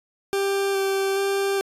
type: tone with vibrato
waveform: 40% pulse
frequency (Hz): 392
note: G4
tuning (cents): 0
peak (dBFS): -20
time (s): 0.33-1.61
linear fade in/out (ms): 0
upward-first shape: square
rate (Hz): 1.2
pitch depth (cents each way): 11
effects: resampled to 32000 Hz